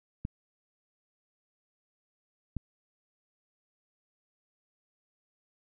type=clicks; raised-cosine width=5 ms; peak=-21 dBFS; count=2; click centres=0.251 / 2.567 s; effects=none